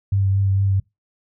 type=tone with vibrato; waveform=sine; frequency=97.7 Hz; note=G2; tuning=5 cents flat; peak=-15 dBFS; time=0.12-0.8 s; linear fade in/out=5 ms; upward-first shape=triangle; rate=4.4 Hz; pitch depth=22 cents each way; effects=noise-tail reverb RT60 0.2 s tail -24 dB re dry